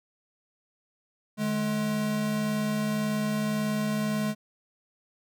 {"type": "tone pair together", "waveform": "square", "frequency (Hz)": [150, 211.8], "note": ["D3", "G#3"], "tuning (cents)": [37, 34], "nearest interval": "tritone", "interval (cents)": 597, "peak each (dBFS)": [-35, -27], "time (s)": [1.37, 4.35], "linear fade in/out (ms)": 50, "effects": []}